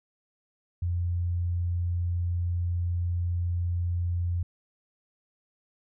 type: tone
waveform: sine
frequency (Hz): 87.31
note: F2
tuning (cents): 0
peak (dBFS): -25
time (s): 0.82-4.43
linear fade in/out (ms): 5
effects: none